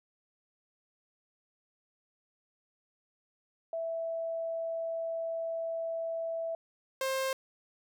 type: tone pair in turn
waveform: sine / sawtooth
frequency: 659.3 / 530.2 Hz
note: E5 / C5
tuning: 0 / +23 cents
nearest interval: major third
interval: 377 cents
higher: first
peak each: -32 / -26 dBFS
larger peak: second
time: 3.73-6.55 / 7.01-7.33 s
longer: first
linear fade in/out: 2 ms
effects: none